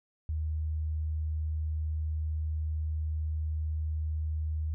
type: tone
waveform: sine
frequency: 77.78 Hz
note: D#2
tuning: in tune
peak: -29 dBFS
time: 0.29-4.74 s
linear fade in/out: 0 ms
effects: none